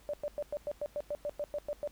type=tone bursts; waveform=sine; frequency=587.3 Hz; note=D5; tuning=in tune; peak=-32 dBFS; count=13; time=0.09-1.875 s; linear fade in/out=0 ms; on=45 ms; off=100 ms; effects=added 50 Hz sine -60 dBFS peak until 1.91 s + pink hiss -62 dBFS RMS until 1.91 s